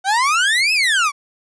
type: exponential two-way sweep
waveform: 30% pulse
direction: up then down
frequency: 740 to 2637 to 1102 Hz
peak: -11 dBFS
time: 0.04-1.12 s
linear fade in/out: 50 ms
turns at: 0.73 s
effects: resampled to 22050 Hz